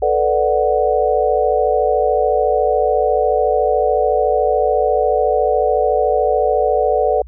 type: chord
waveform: sine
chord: B minor seventh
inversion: third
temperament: equal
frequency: 440 / 493.9 / 587.3 / 740 Hz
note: A4 / B4 / D5 / F#5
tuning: 0 / 0 / 0 / 0 cents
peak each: -18 dBFS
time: 0.02-7.22 s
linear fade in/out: 5 ms
effects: added 60 Hz sine -33 dBFS peak until 7.27 s